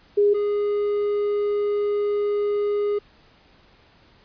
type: tone pair in turn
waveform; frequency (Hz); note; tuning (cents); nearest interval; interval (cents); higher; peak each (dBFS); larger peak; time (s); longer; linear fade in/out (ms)
sine / triangle; 410 / 412.1; G#4 / G#4; -22 / -13; unison; 9; second; -14 / -18; first; 0.17-0.34 / 0.34-2.99; second; 10
effects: pink hiss -55 dBFS RMS until 4.24 s + resampled to 11025 Hz